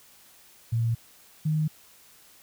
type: tone pair in turn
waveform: sine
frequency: 115.3 / 154.89 Hz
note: A#2 / D#3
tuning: -19 / -8 cents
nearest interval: perfect fourth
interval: 511 cents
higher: second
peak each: -22 dBFS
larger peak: neither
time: 0.72-0.95 / 1.45-1.68 s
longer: neither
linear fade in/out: 10 ms
effects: white hiss -55 dBFS RMS until 2.42 s